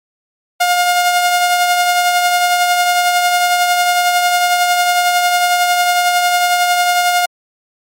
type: tone with tremolo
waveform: sawtooth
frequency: 711 Hz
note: F5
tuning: 31 cents sharp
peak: -5 dBFS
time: 0.6-7.26 s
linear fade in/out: 10 ms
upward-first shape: triangle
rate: 11 Hz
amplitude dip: 40%
effects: MP3 64 kbps